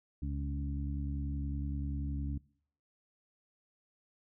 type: harmonic tone with a mistuned harmonic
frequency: 70.6 Hz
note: C#2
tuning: 32 cents sharp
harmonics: 1 / 2 / 3 / 4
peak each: -35 / -40 / -45 / -43 dBFS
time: 0.22-2.38 s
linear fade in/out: 5 ms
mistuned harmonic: 1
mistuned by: +33 cents
effects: noise-tail reverb RT60 0.6 s tail -24 dB re dry